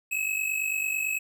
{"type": "tone pair together", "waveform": "square", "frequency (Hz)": [2558, 2607], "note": ["D#7", "E7"], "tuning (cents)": [47, -20], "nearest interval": "unison", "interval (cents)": 33, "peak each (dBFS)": [-29, -31], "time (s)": [0.11, 1.19], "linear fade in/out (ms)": 10, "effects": []}